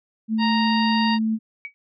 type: tone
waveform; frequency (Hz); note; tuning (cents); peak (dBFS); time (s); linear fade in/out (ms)
sine; 220.7; A3; +5; -19; 0.28-1.39; 50
type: harmonic tone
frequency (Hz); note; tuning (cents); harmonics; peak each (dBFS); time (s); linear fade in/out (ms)
932.3; A#5; 0; 1 / 2 / 3 / 4 / 5; -23 / -28 / -29 / -32 / -30; 0.38-1.19; 50
type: tone with exponential decay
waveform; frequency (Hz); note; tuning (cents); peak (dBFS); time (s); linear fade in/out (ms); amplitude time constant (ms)
sine; 2265; C#7; +37; -26; 1.65-1.74; 0; 18
effects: none